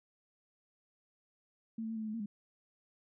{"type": "tone with pitch steps", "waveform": "sine", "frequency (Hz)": [225, 221.8, 225.4, 219.5, 217.7, 214, 229.6, 205.7], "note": ["A3", "A3", "A3", "A3", "A3", "A3", "A#3", "G#3"], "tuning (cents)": [39, 14, 42, -4, -18, -48, -26, -16], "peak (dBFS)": -36, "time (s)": [1.78, 2.26], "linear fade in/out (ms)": 5, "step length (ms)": 60, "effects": []}